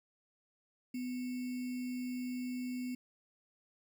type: tone with sample-and-hold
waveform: sine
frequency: 250.4 Hz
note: B3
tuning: 24 cents sharp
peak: -36 dBFS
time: 0.94-2.95 s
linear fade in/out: 5 ms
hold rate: 2450 Hz
effects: none